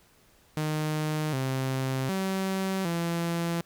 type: tone with pitch steps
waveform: sawtooth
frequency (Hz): 153.9 / 132.1 / 191.2 / 169.3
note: D#3 / C3 / G3 / E3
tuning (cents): -19 / +17 / -43 / +46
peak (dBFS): -23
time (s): 0.57-3.61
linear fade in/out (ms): 0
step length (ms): 760
effects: pink hiss -61 dBFS RMS until 3.65 s